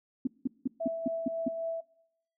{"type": "tone bursts", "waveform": "sine", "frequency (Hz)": 260.2, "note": "C4", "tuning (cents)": -9, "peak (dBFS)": -25, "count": 7, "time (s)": [0.25, 1.484], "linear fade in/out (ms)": 5, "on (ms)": 22, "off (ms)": 180}
{"type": "tone with tremolo", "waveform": "sine", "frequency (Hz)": 659.3, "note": "E5", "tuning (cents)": 0, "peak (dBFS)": -29, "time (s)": [0.8, 1.81], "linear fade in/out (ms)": 10, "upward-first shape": "triangle", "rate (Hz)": 3.7, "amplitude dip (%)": 40}
{"effects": ["noise-tail reverb RT60 0.8 s tail -24 dB re dry"]}